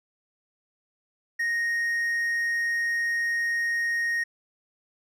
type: tone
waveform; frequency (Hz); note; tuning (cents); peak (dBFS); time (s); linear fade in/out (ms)
triangle; 1864.7; A#6; 0; -22; 1.39-4.24; 10
effects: none